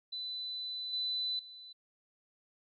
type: tone with level steps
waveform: sine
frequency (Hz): 4000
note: B7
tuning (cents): +21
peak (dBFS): -37 / -32 / -48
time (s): 0.12-1.73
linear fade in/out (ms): 10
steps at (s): 0.93 / 1.39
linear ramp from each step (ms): 2
effects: AAC 32 kbps